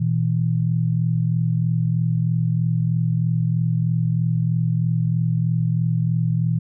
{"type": "tone pair together", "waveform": "sine", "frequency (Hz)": [119.1, 162.24], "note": ["A#2", "E3"], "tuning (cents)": [38, -27], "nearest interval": "perfect fourth", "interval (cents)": 535, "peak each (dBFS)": [-20, -20], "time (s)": [0, 6.59], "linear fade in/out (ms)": 10, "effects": []}